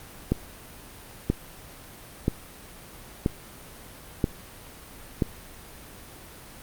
click train, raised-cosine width 3 ms, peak -8 dBFS, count 6, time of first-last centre 0.32-5.222 s, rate 1.02 Hz, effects pink hiss -45 dBFS RMS until 6.62 s + Opus 32 kbps

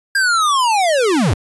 square linear sweep, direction down, 1624 to 69.3 Hz, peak -13 dBFS, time 0.15-1.34 s, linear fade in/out 5 ms, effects resampled to 24000 Hz

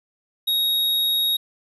square tone, 3770 Hz, A#7, 19 cents sharp, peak -19 dBFS, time 0.47-1.37 s, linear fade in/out 10 ms, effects resampled to 32000 Hz + 10-bit

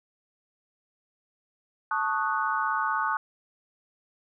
sine chord, D# half-diminished seventh, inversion second, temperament equal, 880 / 1108.7 / 1244.5 / 1480 Hz, A5 / C#6 / D#6 / F#6, 0 / 0 / 0 / 0 cents, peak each -30 dBFS, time 1.91-3.17 s, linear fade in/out 2 ms, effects none

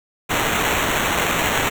white noise with sample-and-hold, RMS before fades -20 dBFS, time 0.29-1.7 s, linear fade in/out 20 ms, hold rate 4900 Hz, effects none

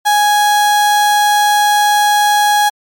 35% pulse tone, 830.6 Hz, G#5, in tune, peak -7 dBFS, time 0.05-2.7 s, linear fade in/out 20 ms, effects MP3 96 kbps

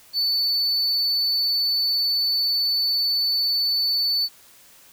triangle tone, 4491 Hz, C#8, 22 cents sharp, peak -18 dBFS, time 0.13-4.29 s, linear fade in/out 50 ms, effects white hiss -51 dBFS RMS until 4.92 s

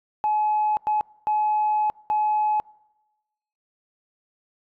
sine tone bursts at uneven times, 850 Hz, G#5, 40 cents sharp, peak -18 dBFS, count 4, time 0.24-0.77 / 0.87-1.01 / 1.27-1.9 / 2.1-2.6 s, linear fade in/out 0 ms, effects noise-tail reverb RT60 1.0 s tail -25 dB re dry + tanh soft clip ceiling -15 dBFS

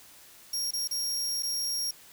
sawtooth tone with dropouts, 5588 Hz, F8, in tune, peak -26 dBFS, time 0.53-1.91 s, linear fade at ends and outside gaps 5 ms, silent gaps 0.709-0.734 / 0.876-0.91 / 1.425-1.431 s, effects white hiss -53 dBFS RMS until 2.12 s

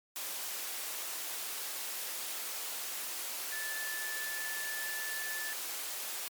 sine tone in noise, 1747 Hz, A6, 13 cents flat, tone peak -38 dBFS, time 3.52-5.53 s, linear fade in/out 0 ms, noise white, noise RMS -39 dBFS, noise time 0.16-6.28 s, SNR -2 dB, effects high-pass 400 Hz 12 dB/octave + MP3 96 kbps

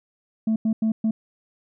sine tone bursts at uneven times, 220.8 Hz, A3, 6 cents sharp, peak -16 dBFS, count 4, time 0.47-0.56 / 0.65-0.73 / 0.82-0.92 / 1.04-1.11 s, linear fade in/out 5 ms, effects tanh soft clip ceiling -17 dBFS

